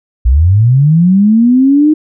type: linear sweep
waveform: sine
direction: up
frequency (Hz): 55.2 to 312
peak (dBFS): -4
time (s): 0.25-1.94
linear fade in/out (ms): 10
effects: none